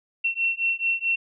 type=beating tone pair; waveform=sine; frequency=2712 / 2716.6 Hz; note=E7 / F7; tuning=+49 / -49 cents; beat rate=4.6 Hz; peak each=-25 dBFS; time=0.24-1.16 s; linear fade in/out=10 ms; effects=none